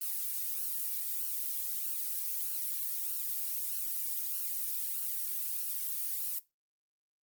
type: noise with flanger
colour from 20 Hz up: violet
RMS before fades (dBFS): -35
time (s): 0.01-6.39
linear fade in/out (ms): 5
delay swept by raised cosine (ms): 0.69 to 1.79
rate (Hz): 1.6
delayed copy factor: +1
effects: noise-tail reverb RT60 0.2 s tail -18 dB re dry + Opus 24 kbps